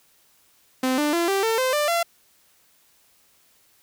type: tone with pitch steps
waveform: sawtooth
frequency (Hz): 258.2 / 296.6 / 340.7 / 391.4 / 449.6 / 516.4 / 593.2 / 681.4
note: C4 / D4 / F4 / G4 / A4 / C5 / D5 / F5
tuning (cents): -23 / +17 / -43 / -3 / +37 / -23 / +17 / -43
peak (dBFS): -16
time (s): 0.83-2.03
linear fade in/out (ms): 5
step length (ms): 150
effects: white hiss -60 dBFS RMS until 3.82 s